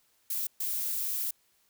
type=noise bursts at uneven times; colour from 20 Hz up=violet; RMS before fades=-32 dBFS; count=2; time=0.3-0.47 / 0.6-1.31 s; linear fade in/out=5 ms; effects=white hiss -69 dBFS RMS until 1.69 s